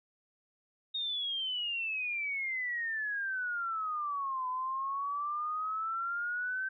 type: exponential two-way sweep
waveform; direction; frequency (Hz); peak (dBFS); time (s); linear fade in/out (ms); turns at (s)
sine; down then up; 3729 to 1008 to 1553; -32; 0.94-6.69; 10; 4.48
effects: none